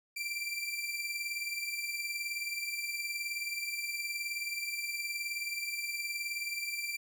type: beating tone pair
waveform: sawtooth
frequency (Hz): 2349 / 2368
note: D7 / D7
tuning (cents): 0 / +14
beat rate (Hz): 19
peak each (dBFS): -33 / -37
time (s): 0.16-6.97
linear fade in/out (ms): 10
effects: none